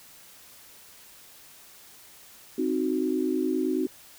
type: chord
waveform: sine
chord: C diminished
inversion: none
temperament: equal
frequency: 261.6 / 311.1 / 370 Hz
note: C4 / Eb4 / Gb4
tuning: 0 / 0 / 0 cents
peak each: -28 dBFS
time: 2.58-3.87 s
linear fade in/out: 5 ms
effects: white hiss -51 dBFS RMS until 4.18 s